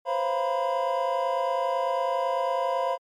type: tone cluster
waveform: triangle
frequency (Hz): 504 / 532 / 688 / 960 / 1010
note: B4 / C5 / F5 / B5 / B5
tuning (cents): +35 / +29 / -26 / -49 / +39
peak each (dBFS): -34 / -26 / -27 / -29 / -29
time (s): 0.05-2.98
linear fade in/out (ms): 50
effects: MP3 96 kbps